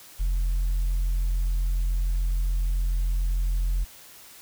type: tone with tanh clipping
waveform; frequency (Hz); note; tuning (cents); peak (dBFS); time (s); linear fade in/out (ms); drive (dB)
sine; 43.48; F1; -7; -22; 0.19-3.85; 20; 1
effects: white hiss -48 dBFS RMS until 4.41 s